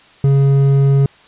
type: tone with hard clipping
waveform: sine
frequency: 138.2 Hz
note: C#3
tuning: 5 cents flat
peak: -10 dBFS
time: 0.24-1.06 s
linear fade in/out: 2 ms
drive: 6 dB
effects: white hiss -46 dBFS RMS until 1.27 s + resampled to 8000 Hz